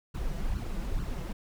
brown noise with flanger, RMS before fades -32 dBFS, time 0.14-1.33 s, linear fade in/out 10 ms, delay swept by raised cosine 0.68 to 6.08 ms, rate 2.3 Hz, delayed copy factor +0.75, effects none

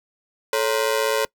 sawtooth ring-modulated tone, 495.1 Hz, B4, 4 cents sharp, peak -12 dBFS, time 0.53-1.25 s, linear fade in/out 0 ms, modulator 57.8 Hz, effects noise-tail reverb RT60 0.1 s tail -24 dB re dry

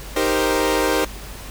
sawtooth chord, C minor seventh, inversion first, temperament equal, 311.1 / 392 / 466.2 / 523.3 Hz, Eb4 / G4 / Bb4 / C5, 0 / 0 / 0 / 0 cents, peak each -19 dBFS, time 0.16-1.05 s, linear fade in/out 5 ms, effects added 50 Hz sine -34 dBFS peak until 1.5 s + pink hiss -37 dBFS RMS until 1.5 s

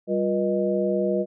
sine tone cluster, 195.4 / 355.7 / 483.5 / 617 Hz, G3 / F4 / B4 / D#5, -5 / +32 / -37 / -15 cents, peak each -26 dBFS, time 0.07-1.26 s, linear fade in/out 50 ms, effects none

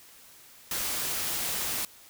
white noise, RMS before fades -31 dBFS, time 0.71-1.85 s, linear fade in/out 2 ms, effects white hiss -53 dBFS RMS until 2.09 s

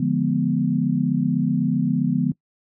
sine chord, D diminished seventh, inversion none, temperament equal with one note detuned, 146.83 / 174.61 / 210.3 / 246.9 Hz, D3 / F3 / Ab3 / Cb4, 0 / 0 / +22 / 0 cents, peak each -24 / -23 / -25 / -22 dBFS, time 0-2.32 s, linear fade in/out 5 ms, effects noise-tail reverb RT60 0.1 s tail -21 dB re dry

